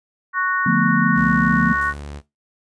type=harmonic tone; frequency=370 Hz; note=F#4; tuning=in tune; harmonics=3 / 4 / 5; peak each=-21 / -21 / -24 dBFS; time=0.33-1.94 s; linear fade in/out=50 ms
type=chord; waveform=sine; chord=B half-diminished seventh; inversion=first; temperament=just; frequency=148.16 / 177.8 / 222.2 / 246.9 Hz; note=D3 / F3 / A3 / B3; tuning=+16 / +31 / +17 / 0 cents; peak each=-23 / -19 / -20 / -22 dBFS; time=0.66-1.73 s; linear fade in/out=5 ms
type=tone with pitch glide; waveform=sawtooth; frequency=66 to 72.39 Hz; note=C2 to D2; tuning=+16 to -24 cents; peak=-27 dBFS; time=1.14-2.22 s; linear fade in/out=50 ms; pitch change=+160 cents; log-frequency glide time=1.43-1.87 s
type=noise with exponential decay; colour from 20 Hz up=violet; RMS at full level=-38 dBFS; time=1.81-2.26 s; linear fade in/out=5 ms; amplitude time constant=96 ms
effects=noise-tail reverb RT60 0.2 s tail -18 dB re dry + resampled to 22050 Hz